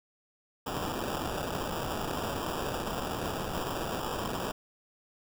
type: noise with sample-and-hold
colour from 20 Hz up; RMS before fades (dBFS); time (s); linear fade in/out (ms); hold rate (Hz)
violet; -34; 0.66-4.52; 10; 2100
effects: none